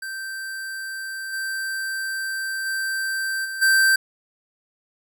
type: tone with level steps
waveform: square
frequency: 1562 Hz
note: G6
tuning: 7 cents flat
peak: -30 / -26 / -24 / -29 / -15 dBFS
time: 0.02-3.96 s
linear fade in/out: 5 ms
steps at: 1.32 / 2.65 / 3.44 / 3.61 s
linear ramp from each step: 20 ms
effects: none